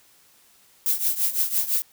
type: noise with tremolo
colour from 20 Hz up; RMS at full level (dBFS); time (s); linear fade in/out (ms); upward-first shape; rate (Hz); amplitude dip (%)
violet; -20; 0.86-1.82; 0; triangle; 5.9; 85
effects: white hiss -57 dBFS RMS until 1.92 s